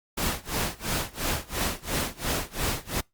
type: noise with tremolo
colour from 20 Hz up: pink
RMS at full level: -26 dBFS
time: 0.17-3.01 s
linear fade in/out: 10 ms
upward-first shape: sine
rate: 2.9 Hz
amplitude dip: 95%
effects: noise-tail reverb RT60 0.2 s tail -26 dB re dry + Opus 48 kbps